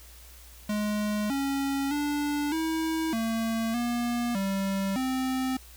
square tone with pitch steps, 209.7 / 275.7 / 291.8 / 321.7 / 226.1 / 239.2 / 194.9 / 260 Hz, G#3 / C#4 / D4 / E4 / A3 / A#3 / G3 / C4, +17 / -9 / -11 / -42 / +47 / +45 / -10 / -11 cents, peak -27 dBFS, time 0.69-5.57 s, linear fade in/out 5 ms, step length 610 ms, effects added 60 Hz sine -49 dBFS peak until 5.76 s + white hiss -52 dBFS RMS until 5.76 s

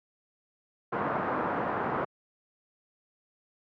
white low-pass noise, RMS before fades -30 dBFS, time 0.92-2.05 s, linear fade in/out 10 ms, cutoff 1300 Hz, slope 24 dB/octave, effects high-pass 150 Hz 12 dB/octave

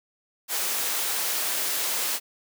white high-pass noise, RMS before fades -27 dBFS, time 0.48-2.2 s, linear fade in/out 50 ms, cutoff 360 Hz, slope 12 dB/octave, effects none

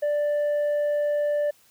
sine tone with tanh clipping, 588 Hz, D5, 2 cents sharp, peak -22 dBFS, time 0.02-1.51 s, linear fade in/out 10 ms, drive 3 dB, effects white hiss -59 dBFS RMS until 1.7 s

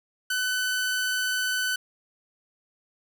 sawtooth tone, 1505 Hz, F#6, 29 cents sharp, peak -21 dBFS, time 0.3-1.76 s, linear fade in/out 5 ms, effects none

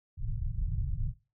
pink low-pass noise, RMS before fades -32 dBFS, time 0.17-1.14 s, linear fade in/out 50 ms, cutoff 140 Hz, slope 48 dB/octave, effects noise-tail reverb RT60 0.3 s tail -19 dB re dry

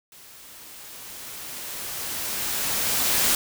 white noise with level ramp, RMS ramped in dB -48 to -20 dBFS, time 0.12-3.35 s, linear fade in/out 2 ms, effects none

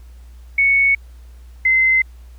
sine tone pair in turn, 2217 / 2063 Hz, C#7 / C7, 0 / -25 cents, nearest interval minor second, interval 125 cents, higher first, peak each -11 dBFS, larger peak neither, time 0.58-0.95 / 1.65-2.02 s, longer neither, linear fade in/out 5 ms, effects added 60 Hz sine -37 dBFS peak until 2.38 s + pink hiss -56 dBFS RMS until 2.38 s

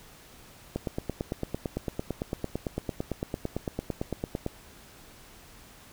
click train, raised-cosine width 2 ms, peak -16 dBFS, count 34, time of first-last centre 0.76-4.464 s, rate 8.91 Hz, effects pink hiss -52 dBFS RMS until 5.92 s

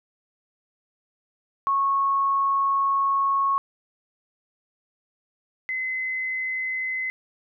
sine tone pair in turn, 1100 / 2043 Hz, C#6 / C7, -14 / -42 cents, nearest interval major seventh, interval 1072 cents, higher second, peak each -19 / -25 dBFS, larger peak first, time 1.67-3.58 / 5.69-7.1 s, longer first, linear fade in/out 0 ms, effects none

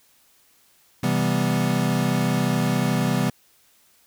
square chord, C major seventh, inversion none, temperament equal, 130.81 / 164.81 / 196 / 246.9 Hz, C3 / E3 / G3 / B3, 0 / 0 / 0 / 0 cents, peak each -26 dBFS, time 1.03-3.3 s, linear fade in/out 5 ms, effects white hiss -59 dBFS RMS until 4.06 s

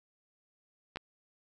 clicks, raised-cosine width 0.3 ms, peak -23 dBFS, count 2, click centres 0.959 / 0.971 s, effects none

